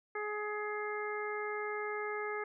harmonic tone, 420 Hz, G#4, 19 cents sharp, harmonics 1 / 2 / 3 / 4 / 5, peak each -38 / -44 / -42 / -44 / -43 dBFS, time 0.15-2.44 s, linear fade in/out 5 ms, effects none

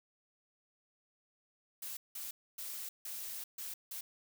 blue noise bursts at uneven times, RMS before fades -43 dBFS, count 6, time 1.82-1.97 / 2.15-2.31 / 2.58-2.89 / 3.05-3.44 / 3.58-3.74 / 3.91-4.01 s, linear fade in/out 5 ms, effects none

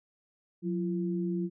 sine tone pair together, 180.9 / 340.7 Hz, F#3 / F4, -39 / -43 cents, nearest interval major seventh, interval 1096 cents, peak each -30 / -33 dBFS, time 0.62-1.5 s, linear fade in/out 50 ms, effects none

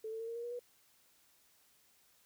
sine tone with pitch steps, 438.9 / 446.6 / 454.4 / 462.3 / 470.4 / 478.6 / 487 Hz, A4 / A4 / A#4 / A#4 / A#4 / A#4 / B4, -4 / +26 / -44 / -14 / +16 / +46 / -24 cents, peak -39 dBFS, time 0.04-0.593 s, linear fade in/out 5 ms, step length 79 ms, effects white hiss -69 dBFS RMS until 2.25 s

